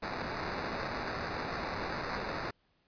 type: noise with sample-and-hold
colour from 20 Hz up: white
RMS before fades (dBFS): -37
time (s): 0.02-2.51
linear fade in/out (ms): 10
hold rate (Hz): 3150
effects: pink hiss -73 dBFS RMS until 2.87 s + resampled to 11025 Hz